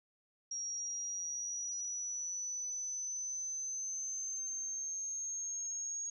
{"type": "exponential sweep", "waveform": "sine", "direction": "up", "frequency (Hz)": [5650, 6600], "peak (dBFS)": -37, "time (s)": [0.51, 6.1], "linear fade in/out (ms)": 5, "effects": []}